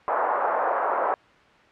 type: band-pass noise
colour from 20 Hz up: pink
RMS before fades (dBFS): -24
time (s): 0.08-1.14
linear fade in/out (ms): 0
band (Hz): 560 to 1300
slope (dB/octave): 24
effects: white hiss -53 dBFS RMS until 1.71 s + low-pass 2000 Hz 12 dB/octave